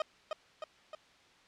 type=tone with echo; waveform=30% pulse; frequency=622.3 Hz; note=D#5; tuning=in tune; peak=-27 dBFS; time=0-0.02 s; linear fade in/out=2 ms; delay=310 ms; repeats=3; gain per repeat=-4 dB; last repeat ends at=0.95 s; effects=white hiss -62 dBFS RMS until 1.47 s + low-pass 4000 Hz 12 dB/octave